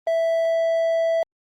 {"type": "tone", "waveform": "triangle", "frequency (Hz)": 659.3, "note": "E5", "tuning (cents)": 0, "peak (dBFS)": -16, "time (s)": [0.07, 1.23], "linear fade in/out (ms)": 2, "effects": ["Opus 24 kbps"]}